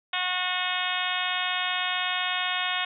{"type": "harmonic tone", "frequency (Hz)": 364.2, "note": "F#4", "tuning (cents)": -27, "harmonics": [2, 3, 4, 5, 6, 7, 8, 9, 10], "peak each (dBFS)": [-34, -34, -34, -34, -34, -34, -34, -34, -34], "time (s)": [0.13, 2.85], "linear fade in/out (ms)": 5, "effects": []}